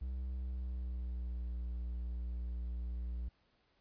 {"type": "tone with pitch glide", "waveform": "triangle", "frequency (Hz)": [63.8, 59.87], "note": ["C2", "A#1"], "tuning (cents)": [-43, 47], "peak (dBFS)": -35, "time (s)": [0.01, 3.29], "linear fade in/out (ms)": 10, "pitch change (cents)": -110, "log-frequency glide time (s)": [0.27, 1.5], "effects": ["pink hiss -74 dBFS RMS until 3.8 s", "resampled to 11025 Hz"]}